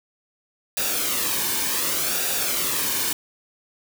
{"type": "noise with flanger", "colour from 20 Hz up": "white", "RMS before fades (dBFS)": -24, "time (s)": [0.77, 3.13], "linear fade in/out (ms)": 2, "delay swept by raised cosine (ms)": [0.94, 1.53], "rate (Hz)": 0.67, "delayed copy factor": -0.55, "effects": []}